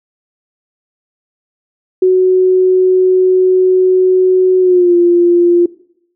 sine tone with pitch glide, 370.8 to 348 Hz, F#4 to F4, +4 to -6 cents, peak -5 dBFS, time 2.02-5.66 s, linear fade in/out 5 ms, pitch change -110 cents, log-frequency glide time 4.6-4.95 s, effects noise-tail reverb RT60 0.7 s tail -20 dB re dry

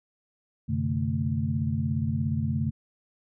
sine tone cluster, 92.7 / 129.9 / 146.9 / 222.4 Hz, F#2 / C3 / D3 / A3, +4 / -12 / +1 / +19 cents, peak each -30 dBFS, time 0.68-2.71 s, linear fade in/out 20 ms, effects none

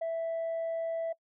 sine tone, 659.3 Hz, E5, in tune, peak -28 dBFS, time 0.01-1.13 s, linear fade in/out 10 ms, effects noise-tail reverb RT60 0.1 s tail -24 dB re dry + tanh soft clip ceiling -29 dBFS

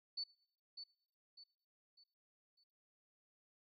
sine tone with echo, 4486 Hz, C#8, 20 cents sharp, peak -39 dBFS, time 0.17-0.24 s, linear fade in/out 10 ms, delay 600 ms, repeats 4, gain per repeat -8 dB, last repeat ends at 2.64 s, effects noise-tail reverb RT60 0.7 s tail -24 dB re dry

